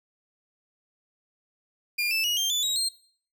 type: tone with pitch steps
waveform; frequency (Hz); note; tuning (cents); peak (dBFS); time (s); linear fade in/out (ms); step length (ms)
30% pulse; 2407 / 2640 / 2896 / 3176 / 3484 / 3821 / 4191; D7 / E7 / F#7 / G7 / A7 / A#7 / C8; +42 / +2 / -38 / +22 / -18 / +42 / +2; -21; 1.98-2.89; 10; 130
effects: noise-tail reverb RT60 0.5 s tail -18 dB re dry